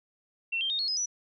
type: tone with pitch steps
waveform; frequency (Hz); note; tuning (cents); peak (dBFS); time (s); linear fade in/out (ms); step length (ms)
sine; 2709 / 3166 / 3701 / 4325 / 5055 / 5908; E7 / G7 / A#7 / C#8 / D#8 / F#8; +47 / +17 / -13 / -43 / +27 / -3; -27; 0.52-1.06; 10; 90
effects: none